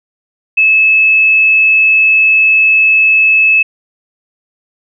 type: tone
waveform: sine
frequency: 2600 Hz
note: E7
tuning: 24 cents flat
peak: -5 dBFS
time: 0.57-3.63 s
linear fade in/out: 10 ms
effects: none